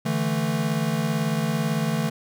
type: chord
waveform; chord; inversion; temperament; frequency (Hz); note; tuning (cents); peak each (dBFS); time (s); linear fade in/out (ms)
square; D suspended second; none; equal; 146.83 / 164.81 / 220; D3 / E3 / A3; 0 / 0 / 0; -28 / -27 / -27; 0.05-2.1; 10
effects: none